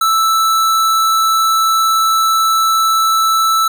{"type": "tone", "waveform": "square", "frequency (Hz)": 1318.5, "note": "E6", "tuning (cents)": 0, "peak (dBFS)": -11, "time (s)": [0.01, 3.68], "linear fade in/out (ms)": 5, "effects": []}